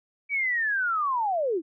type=linear sweep; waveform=sine; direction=down; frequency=2303 to 293.7 Hz; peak=-23 dBFS; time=0.29-1.62 s; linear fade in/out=50 ms; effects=none